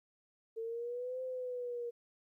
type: exponential two-way sweep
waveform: sine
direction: up then down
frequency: 446.5 to 517 to 471.8 Hz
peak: -37 dBFS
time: 0.56-1.91 s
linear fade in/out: 20 ms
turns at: 1.22 s
effects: 13-bit